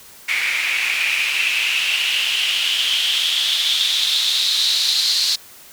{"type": "noise with band-pass filter sweep", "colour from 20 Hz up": "white", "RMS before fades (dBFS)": -19, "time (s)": [0.28, 5.36], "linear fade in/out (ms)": 10, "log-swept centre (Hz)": [2200, 4300], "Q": 6.2, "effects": ["white hiss -43 dBFS RMS until 5.72 s"]}